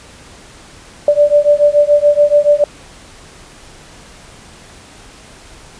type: beating tone pair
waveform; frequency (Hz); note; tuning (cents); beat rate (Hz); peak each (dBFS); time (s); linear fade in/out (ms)
sine; 583 / 590; D5 / D5; -13 / +8; 7; -10; 1.08-2.64; 2
effects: pink hiss -39 dBFS RMS until 5.79 s + resampled to 22050 Hz